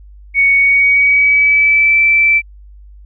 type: tone with pitch glide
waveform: sine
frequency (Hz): 2228 to 2328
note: C#7 to D7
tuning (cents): +8 to -16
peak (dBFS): -7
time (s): 0.34-2.42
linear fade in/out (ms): 50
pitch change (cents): +76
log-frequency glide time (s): 0.56-2
effects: added 50 Hz sine -35 dBFS peak until 3.05 s

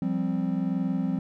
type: chord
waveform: triangle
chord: F suspended second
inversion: none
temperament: equal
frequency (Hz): 174.61 / 196 / 261.6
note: F3 / G3 / C4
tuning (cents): 0 / 0 / 0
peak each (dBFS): -27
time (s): 0.02-1.19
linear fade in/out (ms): 2
effects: none

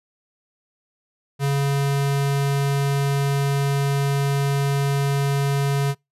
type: tone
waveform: square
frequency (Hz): 139.9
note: C#3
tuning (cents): +16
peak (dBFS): -19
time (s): 1.39-5.95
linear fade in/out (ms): 50
effects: noise-tail reverb RT60 0.2 s tail -26 dB re dry + resampled to 32000 Hz

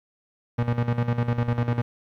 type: tone with tremolo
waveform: 35% pulse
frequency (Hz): 119.3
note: A#2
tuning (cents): +41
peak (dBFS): -18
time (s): 0.58-1.82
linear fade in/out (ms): 10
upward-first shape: square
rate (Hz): 10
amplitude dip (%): 70
effects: low-pass 2000 Hz 12 dB/octave + 10-bit

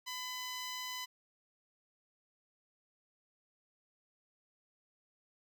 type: tone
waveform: 10% pulse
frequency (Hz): 1006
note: B5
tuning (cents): +32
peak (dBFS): -31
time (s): 0.06-1.06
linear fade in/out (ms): 20
effects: none

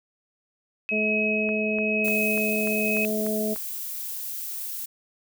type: tone with tremolo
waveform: sine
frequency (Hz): 2551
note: D#7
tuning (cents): +43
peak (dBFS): -23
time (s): 0.89-3.05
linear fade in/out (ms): 0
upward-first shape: sine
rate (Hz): 1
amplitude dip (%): 40
type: harmonic tone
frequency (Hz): 214.4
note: A3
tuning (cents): -45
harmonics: 1 / 2 / 3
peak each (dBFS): -27 / -29 / -30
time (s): 0.91-3.55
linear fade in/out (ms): 20
type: click train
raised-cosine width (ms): 0.5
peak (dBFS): -24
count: 8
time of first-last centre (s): 1.49-3.561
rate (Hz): 3.38
type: noise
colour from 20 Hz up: violet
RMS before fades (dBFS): -33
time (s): 2.04-4.86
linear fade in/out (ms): 10
effects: none

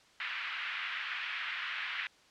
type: band-pass noise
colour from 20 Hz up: pink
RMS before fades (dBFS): -38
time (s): 0.2-2.07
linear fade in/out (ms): 2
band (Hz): 1500 to 3000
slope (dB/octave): 24
effects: white hiss -62 dBFS RMS until 2.3 s + low-pass 5000 Hz 12 dB/octave

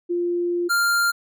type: tone pair in turn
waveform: sine / square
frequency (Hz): 348.9 / 1395.6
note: F4 / F6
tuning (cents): -2 / -2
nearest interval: 2 octaves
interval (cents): 2400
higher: second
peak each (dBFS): -20 / -18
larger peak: second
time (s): 0.09-0.69 / 0.69-1.12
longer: first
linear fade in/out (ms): 20
effects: none

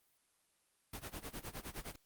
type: noise with tremolo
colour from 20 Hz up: pink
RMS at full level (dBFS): -43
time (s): 0.93-1.96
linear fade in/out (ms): 5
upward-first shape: sine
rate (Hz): 9.7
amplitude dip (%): 90
effects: white hiss -75 dBFS RMS until 2.05 s + Opus 32 kbps

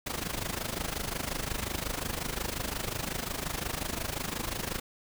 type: noise with amplitude modulation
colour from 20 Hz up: pink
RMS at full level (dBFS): -31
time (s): 0.06-4.8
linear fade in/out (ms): 10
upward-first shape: sine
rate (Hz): 25.6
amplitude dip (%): 80
effects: none

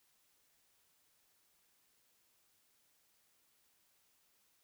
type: silence
effects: white hiss -74 dBFS RMS until 4.63 s

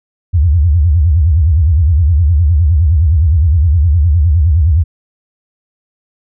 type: tone with vibrato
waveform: sine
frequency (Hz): 79.4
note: D#2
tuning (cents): +36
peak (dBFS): -6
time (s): 0.33-4.84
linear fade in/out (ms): 20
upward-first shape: sine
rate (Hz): 9.7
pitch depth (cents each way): 240
effects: none

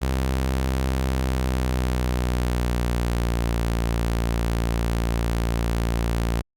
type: tone with pitch glide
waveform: sawtooth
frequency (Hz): 65.41 to 57.6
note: C2 to A#1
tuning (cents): 0 to -20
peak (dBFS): -17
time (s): 0.01-6.42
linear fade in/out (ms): 20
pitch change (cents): -220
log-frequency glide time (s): 1.05-3.62
effects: Opus 48 kbps

